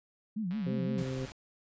sine tone with vibrato, 196 Hz, G3, in tune, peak -31 dBFS, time 0.36-1.03 s, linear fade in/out 10 ms, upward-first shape sine, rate 5.8 Hz, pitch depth 220 cents each way
click train, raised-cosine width 0.3 ms, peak -35 dBFS, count 112, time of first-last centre 0.51-1.297 s, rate 141 Hz
harmonic tone, 130.81 Hz, C3, in tune, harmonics 1 / 2 / 3 / 4, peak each -36 / -39 / -41 / -42 dBFS, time 0.66-1.26 s, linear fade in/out 10 ms
pink noise, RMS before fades -47 dBFS, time 0.98-1.32 s, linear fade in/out 0 ms
effects resampled to 16000 Hz

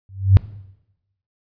sine tone with exponential growth, 96.7 Hz, G2, 23 cents flat, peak -3 dBFS, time 0.09-0.37 s, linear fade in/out 0 ms, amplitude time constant 60 ms, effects noise-tail reverb RT60 0.9 s tail -18 dB re dry + resampled to 11025 Hz

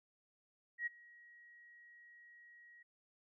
sine tone with ADSR envelope, 1900 Hz, A#6, 33 cents sharp, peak -34 dBFS, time 0.78-2.83 s, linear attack 84 ms, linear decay 17 ms, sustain -24 dB, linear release 8 ms, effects none

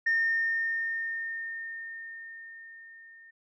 sine tone with level ramp, 1823 Hz, A#6, 39 cents flat, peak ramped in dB -21 to -50 dBFS, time 0.06-3.31 s, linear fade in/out 10 ms, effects tanh soft clip ceiling -19 dBFS

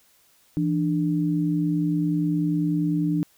sine tone pair together, 166.6 / 296.8 Hz, E3 / D4, +19 / +18 cents, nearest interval minor seventh, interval 999 cents, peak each -23 dBFS, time 0.57-3.23 s, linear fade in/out 0 ms, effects white hiss -60 dBFS RMS until 3.37 s

